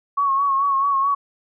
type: tone with vibrato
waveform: sine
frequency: 1106 Hz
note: C#6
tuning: 4 cents flat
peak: -16 dBFS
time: 0.17-1.15 s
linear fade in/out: 10 ms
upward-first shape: sine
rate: 4.6 Hz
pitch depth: 44 cents each way
effects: none